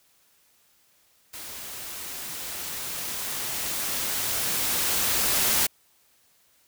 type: noise with level ramp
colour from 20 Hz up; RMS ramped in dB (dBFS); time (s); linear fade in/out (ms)
white; -39 to -22; 1.33-5.67; 10
effects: white hiss -63 dBFS RMS until 6.67 s